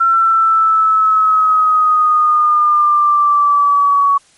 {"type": "linear sweep", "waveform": "sine", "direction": "down", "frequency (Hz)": [1354, 1121], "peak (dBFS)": -8, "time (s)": [0, 4.18], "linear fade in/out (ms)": 10, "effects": ["white hiss -50 dBFS RMS until 4.37 s", "MP3 48 kbps"]}